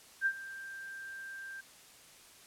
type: tone with ADSR envelope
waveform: sine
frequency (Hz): 1580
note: G6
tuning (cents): +13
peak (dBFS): -25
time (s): 0.21-1.61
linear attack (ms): 49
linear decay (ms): 65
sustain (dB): -17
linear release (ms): 8
effects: white hiss -57 dBFS RMS until 2.46 s + low-pass 11000 Hz 12 dB/octave